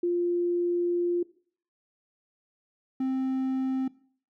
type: tone pair in turn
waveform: sine / triangle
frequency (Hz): 349.2 / 262.6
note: F4 / C4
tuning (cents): 0 / +6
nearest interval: perfect fourth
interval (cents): 494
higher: first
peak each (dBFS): -23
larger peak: neither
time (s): 0.03-1.23 / 3-3.88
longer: first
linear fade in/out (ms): 5
effects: noise-tail reverb RT60 0.5 s tail -20 dB re dry